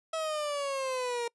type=exponential sweep; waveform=30% pulse; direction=down; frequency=650 to 466.9 Hz; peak=-28 dBFS; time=0.13-1.28 s; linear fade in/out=5 ms; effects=noise-tail reverb RT60 0.1 s tail -26 dB re dry + resampled to 24000 Hz